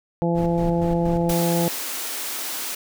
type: harmonic tone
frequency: 170 Hz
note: F3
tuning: 46 cents flat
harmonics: 1 / 2 / 3 / 4 / 5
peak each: -21 / -25 / -25 / -30 / -30 dBFS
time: 0.22-1.68 s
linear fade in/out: 0 ms
type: noise with tremolo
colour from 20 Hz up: brown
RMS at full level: -29 dBFS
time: 0.34-1.34 s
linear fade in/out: 50 ms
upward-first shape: square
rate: 4.2 Hz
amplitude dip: 65%
type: high-pass noise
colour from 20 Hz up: white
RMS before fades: -29 dBFS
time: 1.29-2.75 s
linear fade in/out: 5 ms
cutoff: 230 Hz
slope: 96 dB/octave
effects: none